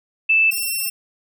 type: tone pair in turn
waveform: sine / 5% pulse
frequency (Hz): 2637 / 2703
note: E7 / E7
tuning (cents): 0 / +43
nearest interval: unison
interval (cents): 43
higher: second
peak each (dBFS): -12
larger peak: neither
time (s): 0.29-0.51 / 0.51-0.9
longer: second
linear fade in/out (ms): 10
effects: none